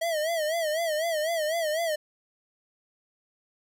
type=tone with vibrato; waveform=square; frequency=640 Hz; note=D#5; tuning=49 cents sharp; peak=-26 dBFS; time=0.01-1.96 s; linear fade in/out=10 ms; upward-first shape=sine; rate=4 Hz; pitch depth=110 cents each way; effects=none